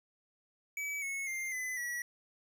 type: tone with pitch steps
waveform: square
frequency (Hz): 2288 / 2194 / 2103 / 2016 / 1932.9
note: D7 / C#7 / C7 / B6 / B6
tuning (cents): -46 / -18 / +8 / +35 / -38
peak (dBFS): -36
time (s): 0.77-2.02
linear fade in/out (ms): 2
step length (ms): 250
effects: none